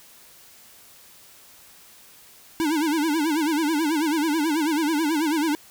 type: tone with vibrato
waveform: square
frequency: 309.6 Hz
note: D#4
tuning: 9 cents flat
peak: -21 dBFS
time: 2.6-5.55 s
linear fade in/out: 0 ms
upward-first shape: sine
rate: 9.2 Hz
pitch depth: 130 cents each way
effects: white hiss -50 dBFS RMS until 5.7 s